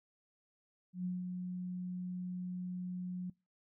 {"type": "tone with ADSR envelope", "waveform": "sine", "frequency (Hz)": 180.9, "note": "F#3", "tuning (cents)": -39, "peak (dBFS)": -33, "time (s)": [0.93, 3.3], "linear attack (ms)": 120, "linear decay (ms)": 180, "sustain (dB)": -4, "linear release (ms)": 4, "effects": ["noise-tail reverb RT60 0.3 s tail -26 dB re dry"]}